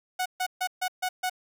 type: tone bursts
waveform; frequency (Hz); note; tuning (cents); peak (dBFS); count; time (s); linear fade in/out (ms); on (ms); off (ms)
sawtooth; 737; F#5; -7; -22; 6; 0.19-1.298; 10; 68; 140
effects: none